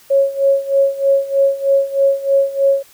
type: tone with tremolo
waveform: sine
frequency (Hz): 550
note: C#5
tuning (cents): -14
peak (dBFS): -8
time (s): 0.1-2.83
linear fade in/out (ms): 10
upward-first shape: sine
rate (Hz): 3.2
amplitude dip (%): 85
effects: white hiss -47 dBFS RMS until 2.93 s